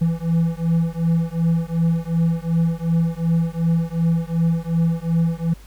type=beating tone pair; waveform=triangle; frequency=164.81 / 167.51 Hz; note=E3 / E3; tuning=0 / +28 cents; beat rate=2.7 Hz; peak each=-18 dBFS; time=0.01-5.54 s; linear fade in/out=10 ms; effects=added 50 Hz sine -41 dBFS peak until 5.66 s + pink hiss -50 dBFS RMS until 5.66 s